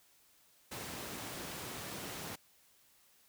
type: high-pass noise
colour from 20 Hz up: pink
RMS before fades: -44 dBFS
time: 0.71-2.36 s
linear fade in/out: 10 ms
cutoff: 110 Hz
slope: 12 dB/octave
effects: white hiss -67 dBFS RMS until 3.28 s